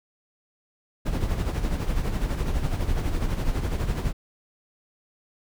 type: noise with tremolo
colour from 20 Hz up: brown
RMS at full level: -23 dBFS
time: 1.05-4.13 s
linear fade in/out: 20 ms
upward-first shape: sine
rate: 12 Hz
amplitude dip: 55%
effects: none